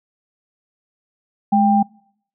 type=tone pair together; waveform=sine; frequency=210 / 792.9 Hz; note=G#3 / G5; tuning=+19 / +20 cents; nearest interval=octave + major seventh; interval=2301 cents; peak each=-14 dBFS; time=1.52-1.83 s; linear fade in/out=10 ms; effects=noise-tail reverb RT60 0.7 s tail -26 dB re dry